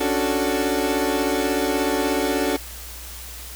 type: chord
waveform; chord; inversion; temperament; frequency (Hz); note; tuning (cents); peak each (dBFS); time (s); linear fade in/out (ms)
30% pulse; D major seventh; third; equal; 277.2 / 293.7 / 370 / 440; C#4 / D4 / F#4 / A4; 0 / 0 / 0 / 0; -23; 0-2.57; 10
effects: added 60 Hz sine -38 dBFS peak until 3.55 s + white hiss -38 dBFS RMS until 3.55 s